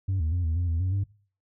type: tone with pitch steps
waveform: sine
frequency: 95.6 / 78.7 / 88.5 / 80.4 / 87.9 / 82.4 / 92.5 / 98.5 Hz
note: G2 / D#2 / F2 / E2 / F2 / E2 / F#2 / G2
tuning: -43 / +20 / +23 / -43 / +12 / 0 / 0 / +9 cents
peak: -21 dBFS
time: 0.08-1.04 s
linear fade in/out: 10 ms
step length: 120 ms
effects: noise-tail reverb RT60 0.4 s tail -21 dB re dry + tanh soft clip ceiling -22 dBFS